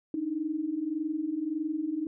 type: tone pair together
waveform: sine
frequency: 293.7 / 315.4 Hz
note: D4 / D#4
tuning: 0 / +24 cents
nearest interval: minor second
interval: 124 cents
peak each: -34 / -30 dBFS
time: 0.14-2.07 s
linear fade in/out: 2 ms
effects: none